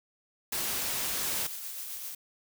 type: noise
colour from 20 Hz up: white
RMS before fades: -32 dBFS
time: 0.52-1.47 s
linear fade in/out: 5 ms
type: noise with tremolo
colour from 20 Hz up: blue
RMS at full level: -38 dBFS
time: 1.24-2.15 s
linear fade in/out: 5 ms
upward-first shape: sine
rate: 7.6 Hz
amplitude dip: 30%
effects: none